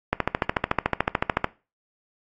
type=click train; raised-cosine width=0.5 ms; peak=-5 dBFS; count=19; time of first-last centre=0.13-1.444 s; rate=13.7 Hz; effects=noise-tail reverb RT60 0.3 s tail -19 dB re dry + AAC 32 kbps